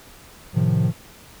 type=chord; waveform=triangle; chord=F dominant seventh; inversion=first; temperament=equal; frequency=110 / 130.81 / 155.56 / 174.61 Hz; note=A2 / C3 / Eb3 / F3; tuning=0 / 0 / 0 / 0 cents; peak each=-20 dBFS; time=0.53-0.93 s; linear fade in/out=50 ms; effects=pink hiss -46 dBFS RMS until 1.4 s